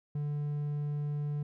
triangle tone, 146.83 Hz, D3, in tune, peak -29 dBFS, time 0.15-1.43 s, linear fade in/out 5 ms, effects none

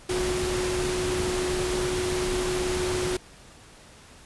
sine tone in noise, 364.9 Hz, F#4, 24 cents flat, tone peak -26 dBFS, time 0.09-3.17 s, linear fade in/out 5 ms, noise pink, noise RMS -30 dBFS, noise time 0.09-3.17 s, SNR +1 dB, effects pink hiss -50 dBFS RMS until 4.25 s + resampled to 24000 Hz

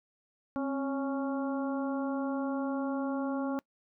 harmonic tone with a mistuned harmonic, 277.2 Hz, C#4, in tune, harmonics 1 / 2 / 3 / 4 / 5, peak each -31 / -37 / -41 / -43 / -45 dBFS, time 0.56-3.59 s, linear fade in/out 0 ms, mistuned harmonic 1, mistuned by -57 cents, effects noise-tail reverb RT60 0.1 s tail -24 dB re dry

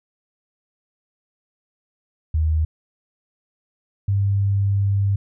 sine tone pair in turn, 78.5 / 99.48 Hz, D#2 / G2, +16 / +26 cents, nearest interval major third, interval 410 cents, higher second, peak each -16 dBFS, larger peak neither, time 2.34-2.65 / 4.08-5.16 s, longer second, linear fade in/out 5 ms, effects none

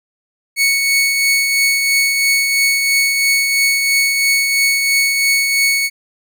sawtooth tone with tremolo, 2217 Hz, C#7, in tune, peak -7 dBFS, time 0.56-5.9 s, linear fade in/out 50 ms, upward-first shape triangle, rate 3 Hz, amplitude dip 40%, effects none

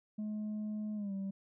sine tone with pitch glide, 212.4 to 194.77 Hz, G#3 to G3, +39 to -11 cents, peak -33 dBFS, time 0.18-1.31 s, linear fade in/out 10 ms, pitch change -150 cents, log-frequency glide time 0.95-1.13 s, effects tanh soft clip ceiling -35 dBFS

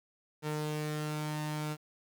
sawtooth tone pair together, 151.9 / 455.2 Hz, D#3 / A#4, -41 / -41 cents, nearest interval octave + perfect fifth, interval 1900 cents, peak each -30 / -38 dBFS, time 0.42-1.77 s, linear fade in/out 50 ms, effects 10-bit

